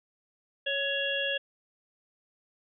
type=harmonic tone with a mistuned harmonic; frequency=554.4 Hz; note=C#5; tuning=in tune; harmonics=1 / 3 / 5 / 6; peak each=-33 / -33 / -33 / -33 dBFS; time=0.66-1.38 s; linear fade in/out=10 ms; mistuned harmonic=3; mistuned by=+17 cents; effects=none

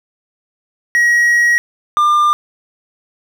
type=tone pair in turn; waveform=triangle; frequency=1902 / 1198.2 Hz; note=A#6 / D6; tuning=+34 / +34 cents; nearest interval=minor sixth; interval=800 cents; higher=first; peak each=-7 dBFS; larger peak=neither; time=0.95-1.58 / 1.97-2.33 s; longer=first; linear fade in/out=0 ms; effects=none

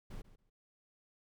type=noise with echo; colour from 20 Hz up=brown; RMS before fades=-44 dBFS; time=0.1-0.22 s; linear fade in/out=10 ms; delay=140 ms; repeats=2; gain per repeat=-15 dB; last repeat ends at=0.5 s; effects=none

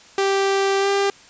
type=tone with pitch glide; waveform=sawtooth; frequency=391.8 to 397.7 Hz; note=G4 to G4; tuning=-1 to +25 cents; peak=-13 dBFS; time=0.18-1.1 s; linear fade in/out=2 ms; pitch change=+26 cents; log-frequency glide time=0.79-0.88 s; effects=white hiss -47 dBFS RMS until 1.29 s + resampled to 16000 Hz

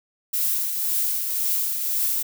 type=noise with tremolo; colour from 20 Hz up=violet; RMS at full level=-22 dBFS; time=0.33-2.23 s; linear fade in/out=10 ms; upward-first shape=triangle; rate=1.9 Hz; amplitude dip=45%; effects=none

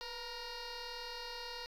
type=tone with frequency modulation; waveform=sine; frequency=1864.7 Hz; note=A#6; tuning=in tune; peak=-39 dBFS; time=0.01-1.66 s; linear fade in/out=0 ms; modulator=471 Hz; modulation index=6.6; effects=tanh soft clip ceiling -41 dBFS

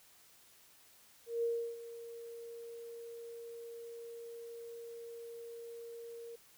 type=tone with ADSR envelope; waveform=sine; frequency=466.2 Hz; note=A#4; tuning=in tune; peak=-30 dBFS; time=1.26-6.36 s; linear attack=170 ms; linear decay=330 ms; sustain=-15 dB; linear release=8 ms; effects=white hiss -63 dBFS RMS until 6.57 s

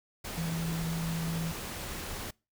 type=tone in noise; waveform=sine; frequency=164.81 Hz; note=E3; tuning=in tune; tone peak=-31 dBFS; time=0.37-1.52 s; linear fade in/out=10 ms; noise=pink; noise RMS=-39 dBFS; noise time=0.24-2.31 s; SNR=+5 dB; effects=noise-tail reverb RT60 0.3 s tail -26 dB re dry

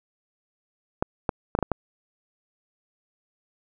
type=clicks; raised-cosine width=1 ms; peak=-8 dBFS; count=6; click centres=1.025 / 1.292 / 1.551 / 1.589 / 1.627 / 1.717 s; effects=none

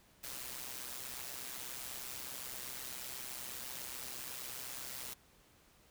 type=noise with amplitude modulation; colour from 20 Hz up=white; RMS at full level=-42 dBFS; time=0.23-5.14 s; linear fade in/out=10 ms; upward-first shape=sine; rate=128 Hz; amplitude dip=65%; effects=pink hiss -66 dBFS RMS until 5.9 s

